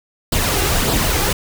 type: noise with flanger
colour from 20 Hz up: pink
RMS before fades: -17 dBFS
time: 0.32-1.33 s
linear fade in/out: 5 ms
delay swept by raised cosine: 0.23 to 2.53 ms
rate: 1.7 Hz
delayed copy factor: +0.5
effects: none